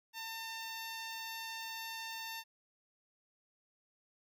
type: tone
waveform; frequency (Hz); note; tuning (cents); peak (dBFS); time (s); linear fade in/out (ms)
10% pulse; 902; A5; +43; -33; 0.13-2.44; 50
effects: none